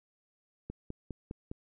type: click train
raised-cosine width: 3 ms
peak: -26 dBFS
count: 5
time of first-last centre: 0.7-1.515 s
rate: 4.91 Hz
effects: none